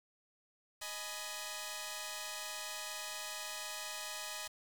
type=chord; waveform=5% pulse; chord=G# minor; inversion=second; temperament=equal with one note detuned; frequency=622.3 / 837.8 / 987.8 Hz; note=D#5 / G#5 / B5; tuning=0 / +15 / 0 cents; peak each=-34 / -34 / -35 dBFS; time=0.81-4.48 s; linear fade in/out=10 ms; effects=9-bit